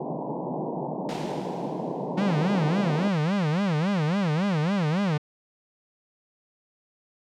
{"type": "band-pass noise", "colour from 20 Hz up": "pink", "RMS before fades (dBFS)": -31, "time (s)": [0, 3.08], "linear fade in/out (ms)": 5, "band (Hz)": [140, 980], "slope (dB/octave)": 96}
{"type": "noise with exponential decay", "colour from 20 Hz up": "white", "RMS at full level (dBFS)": -33, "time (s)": [1.09, 2.66], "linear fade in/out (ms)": 0, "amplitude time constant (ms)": 340}
{"type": "tone with vibrato", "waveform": "45% pulse", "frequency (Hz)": 174.61, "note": "F3", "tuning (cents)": 0, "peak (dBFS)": -22, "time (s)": [2.17, 5.18], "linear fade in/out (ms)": 10, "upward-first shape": "sine", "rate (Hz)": 3.6, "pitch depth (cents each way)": 280}
{"effects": ["low-pass 4000 Hz 12 dB/octave"]}